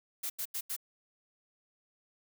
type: noise bursts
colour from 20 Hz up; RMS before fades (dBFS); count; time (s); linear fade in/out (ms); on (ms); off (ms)
blue; -36; 4; 0.23-0.765; 10; 70; 85
effects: none